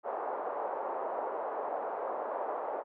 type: band-pass noise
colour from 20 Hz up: pink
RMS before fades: -36 dBFS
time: 0.03-2.84 s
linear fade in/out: 50 ms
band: 500 to 980 Hz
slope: 24 dB/octave
effects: none